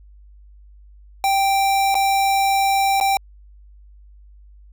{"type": "tone with dropouts", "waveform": "square", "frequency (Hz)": 784, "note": "G5", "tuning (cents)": 0, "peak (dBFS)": -16, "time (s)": [1.24, 3.17], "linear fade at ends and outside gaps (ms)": 1, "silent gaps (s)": [[1.944, 1.952], [3.001, 3.01]], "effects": ["added 50 Hz sine -43 dBFS peak until 4.72 s"]}